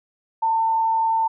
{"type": "tone with frequency modulation", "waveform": "sine", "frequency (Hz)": 898, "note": "A5", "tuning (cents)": 35, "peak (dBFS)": -17, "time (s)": [0.42, 1.28], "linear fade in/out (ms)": 10, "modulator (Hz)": 31.6, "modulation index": 0.32, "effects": []}